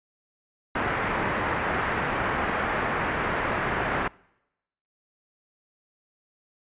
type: low-pass noise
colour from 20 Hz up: white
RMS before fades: -27 dBFS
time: 0.75-4.08 s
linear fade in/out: 5 ms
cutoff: 1900 Hz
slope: 24 dB/octave
effects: noise-tail reverb RT60 0.9 s tail -25 dB re dry + resampled to 8000 Hz